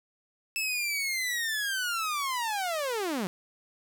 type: linear sweep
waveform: sawtooth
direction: down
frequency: 2637 to 168.7 Hz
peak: -25 dBFS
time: 0.56-3.27 s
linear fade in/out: 0 ms
effects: none